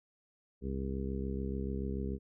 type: harmonic tone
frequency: 66.9 Hz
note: C2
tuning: 39 cents sharp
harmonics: 1 / 2 / 3 / 4 / 5 / 6 / 7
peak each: -37 / -43 / -39 / -44 / -49 / -42 / -48 dBFS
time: 0.61-2.19 s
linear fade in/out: 50 ms
effects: none